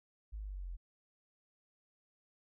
sine linear sweep, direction down, 54 to 41.82 Hz, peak -40 dBFS, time 0.32-0.77 s, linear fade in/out 20 ms, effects none

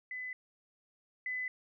sine tone pair in turn, 2009 / 2009 Hz, B6 / B6, +29 / +29 cents, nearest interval unison, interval 0 cents, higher neither, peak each -38 / -34 dBFS, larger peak second, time 0.11-0.33 / 1.26-1.48 s, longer neither, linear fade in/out 2 ms, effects none

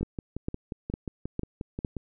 two click trains, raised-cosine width 3 ms, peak -16 / -20 dBFS, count 5 / 12, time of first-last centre 0.03-1.848 / 0.01-1.967 s, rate 2.2 / 5.62 Hz, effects none

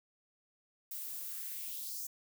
violet noise with high-pass filter sweep, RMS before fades -42 dBFS, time 0.91-2.07 s, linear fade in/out 5 ms, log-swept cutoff 460 to 6500 Hz, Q 2.7, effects none

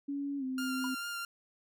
sine tone with pitch glide, 281.9 to 260 Hz, C#4 to C4, +29 to -11 cents, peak -33 dBFS, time 0.08-0.95 s, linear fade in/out 10 ms, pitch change -140 cents, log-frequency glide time 0.38-0.44 s
sawtooth tone with vibrato, 1396.9 Hz, F6, in tune, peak -33 dBFS, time 0.58-1.25 s, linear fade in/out 2 ms, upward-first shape sine, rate 4.5 Hz, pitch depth 15 cents each way
triangle tone with exponential decay, 987.8 Hz, B5, in tune, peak -33 dBFS, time 0.84-0.93 s, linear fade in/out 2 ms, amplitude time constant 18 ms
effects none

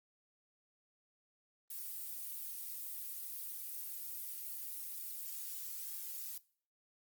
violet noise with flanger, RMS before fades -44 dBFS, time 1.7-6.38 s, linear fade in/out 5 ms, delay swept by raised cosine 1.8 to 6.8 ms, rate 0.47 Hz, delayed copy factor +0.85, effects noise-tail reverb RT60 0.5 s tail -21 dB re dry + Opus 24 kbps

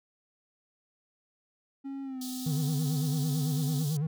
triangle tone with pitch glide, 273.4 to 255.1 Hz, C#4 to C4, -24 to -44 cents, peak -33 dBFS, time 1.84-3.84 s, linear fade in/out 20 ms, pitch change -120 cents, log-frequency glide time 2.03-2.21 s
pink high-pass noise, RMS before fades -42 dBFS, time 2.21-3.97 s, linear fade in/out 5 ms, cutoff 3400 Hz, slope 48 dB/octave
triangle tone with vibrato, 150.3 Hz, D3, 40 cents sharp, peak -25 dBFS, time 2.46-4.07 s, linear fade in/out 5 ms, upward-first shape sine, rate 9 Hz, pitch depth 120 cents each way
effects none

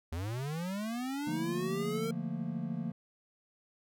square linear sweep, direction up, 76.9 to 460 Hz, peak -35 dBFS, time 0.12-2.11 s, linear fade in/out 5 ms
triangle chord, Bb major seventh, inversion first, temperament equal, 146.83 / 174.61 / 220 / 233.1 Hz, D3 / F3 / A3 / Bb3, 0 / 0 / 0 / 0 cents, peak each -39 / -36 / -39 / -37 dBFS, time 1.27-2.92 s, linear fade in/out 5 ms
effects none

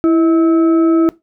sine tone with frequency modulation, 329.6 Hz, E4, in tune, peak -8 dBFS, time 0.04-1.09 s, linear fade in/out 0 ms, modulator 967 Hz, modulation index 0.33, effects noise-tail reverb RT60 0.2 s tail -19 dB re dry

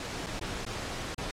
pink noise with dropouts, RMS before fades -37 dBFS, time 0-1.31 s, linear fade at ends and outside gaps 2 ms, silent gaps 0.263-0.267 / 0.395-0.412 / 0.651-0.664 / 1.146-1.18 s, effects low-pass 7000 Hz 12 dB/octave + AAC 48 kbps

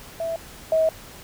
sine tone pair in turn, 660 / 639.4 Hz, E5 / D#5, +2 / +47 cents, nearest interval minor second, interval 55 cents, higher first, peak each -24 / -16 dBFS, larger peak second, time 0.2-0.36 / 0.72-0.89 s, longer second, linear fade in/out 2 ms, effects pink hiss -43 dBFS RMS until 1.23 s

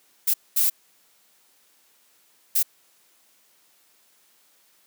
violet noise bursts at uneven times, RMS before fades -20 dBFS, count 3, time 0.27-0.34 / 0.56-0.7 / 2.55-2.63 s, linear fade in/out 10 ms, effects white hiss -61 dBFS RMS until 4.86 s + high-pass 200 Hz 12 dB/octave

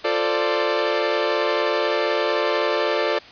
sawtooth chord, D minor seventh, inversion first, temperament equal with one note detuned, 349.2 / 443.3 / 523.3 / 587.3 Hz, F4 / A4 / C5 / D5, 0 / +13 / 0 / 0 cents, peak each -23 / -20 / -23 / -19 dBFS, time 0.04-3.19 s, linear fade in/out 10 ms, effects white hiss -43 dBFS RMS until 3.31 s + resampled to 11025 Hz

